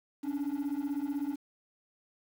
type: beating tone pair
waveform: triangle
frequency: 277.2 / 293.2 Hz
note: C#4 / D4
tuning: 0 / -3 cents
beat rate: 16 Hz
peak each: -31 dBFS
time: 0.23-1.36 s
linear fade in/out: 20 ms
effects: tanh soft clip ceiling -26 dBFS + 9-bit